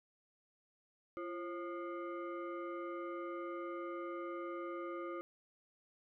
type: tone with frequency modulation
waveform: sine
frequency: 343.1 Hz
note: F4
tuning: 31 cents flat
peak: -40 dBFS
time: 1.17-5.21 s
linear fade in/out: 0 ms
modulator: 880 Hz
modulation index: 1.1
effects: none